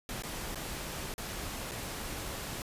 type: noise with dropouts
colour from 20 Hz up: pink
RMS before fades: -39 dBFS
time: 0.09-2.62 s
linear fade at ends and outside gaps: 1 ms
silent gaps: 0.223-0.235 / 0.547-0.556 / 1.14-1.18 / 1.712-1.717 s
effects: resampled to 32000 Hz